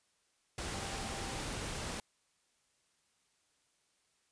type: tone in noise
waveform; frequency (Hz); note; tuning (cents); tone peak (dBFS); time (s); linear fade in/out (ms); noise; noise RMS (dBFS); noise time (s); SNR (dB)
sine; 784; G5; 0; -49; 0.74-1.4; 2; pink; -40; 0.58-2; -12
effects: white hiss -75 dBFS RMS until 4.31 s + resampled to 22050 Hz